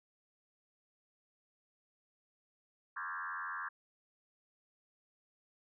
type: tone with frequency modulation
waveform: sine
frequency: 1374 Hz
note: F6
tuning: 29 cents flat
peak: -38 dBFS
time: 2.96-3.69 s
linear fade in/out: 10 ms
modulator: 87.1 Hz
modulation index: 4
effects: none